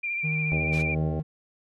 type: tone with vibrato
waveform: sine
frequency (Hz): 2377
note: D7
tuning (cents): +20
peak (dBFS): -26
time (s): 0.03-0.95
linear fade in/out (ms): 10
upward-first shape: triangle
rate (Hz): 14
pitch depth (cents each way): 34
type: tone with pitch glide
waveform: triangle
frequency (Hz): 155.56 to 154.04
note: D#3 to D#3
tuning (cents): 0 to -17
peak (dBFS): -24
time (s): 0.23-1.23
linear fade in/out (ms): 20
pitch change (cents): -17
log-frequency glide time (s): 0.42-0.47
type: harmonic tone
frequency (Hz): 79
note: D#2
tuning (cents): +27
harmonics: 1 / 2 / 3 / 4 / 5 / 6 / 7 / 8 / 10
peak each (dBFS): -31 / -34 / -36 / -37 / -38 / -39 / -39 / -40 / -41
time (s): 0.52-1.2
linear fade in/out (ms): 0
type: noise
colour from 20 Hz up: white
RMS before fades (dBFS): -37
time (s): 0.72-0.83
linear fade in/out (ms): 20
effects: low-pass 5000 Hz 12 dB/octave + MP3 96 kbps